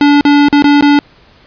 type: tone with dropouts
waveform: square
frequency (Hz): 288.7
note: D4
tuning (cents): -30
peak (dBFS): -5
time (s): 0.01-0.99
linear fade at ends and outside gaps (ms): 1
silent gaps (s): 0.21-0.251 / 0.485-0.527 / 0.623-0.642 / 0.81-0.824
effects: pink hiss -44 dBFS RMS until 1.46 s + resampled to 11025 Hz